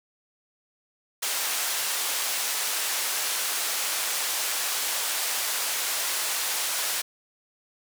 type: band-pass noise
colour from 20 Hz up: white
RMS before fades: -28 dBFS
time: 1.22-7.02 s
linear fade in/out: 10 ms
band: 590 to 12000 Hz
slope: 12 dB/octave
effects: none